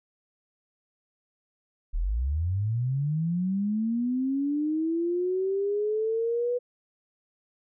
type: linear sweep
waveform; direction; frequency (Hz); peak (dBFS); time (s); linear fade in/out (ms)
sine; up; 34.69 to 493.9; -24; 1.93-6.59; 20
effects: none